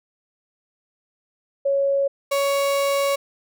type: tone pair in turn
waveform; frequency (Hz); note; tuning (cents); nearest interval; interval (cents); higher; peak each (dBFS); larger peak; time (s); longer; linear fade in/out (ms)
sine / 35% pulse; 554.4 / 558.3; C#5 / C#5; 0 / +12; unison; 12; second; -17; neither; 1.65-2.08 / 2.31-3.16; second; 10
effects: none